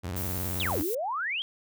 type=tone with vibrato; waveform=sawtooth; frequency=90 Hz; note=F#2; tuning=47 cents flat; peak=-28 dBFS; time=0.03-0.83 s; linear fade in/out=20 ms; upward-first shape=sine; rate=19 Hz; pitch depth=210 cents each way
type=noise; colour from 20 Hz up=violet; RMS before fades=-35 dBFS; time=0.16-0.95 s; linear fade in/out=5 ms
type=exponential two-way sweep; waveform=sine; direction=down then up; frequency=3989 to 279.3 to 3323 Hz; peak=-28 dBFS; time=0.6-1.42 s; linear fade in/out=0 ms; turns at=0.8 s
effects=none